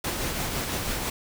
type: noise with tremolo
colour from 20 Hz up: pink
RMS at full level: -28 dBFS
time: 0.04-1.1 s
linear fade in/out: 5 ms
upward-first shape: triangle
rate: 6 Hz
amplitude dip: 35%
effects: none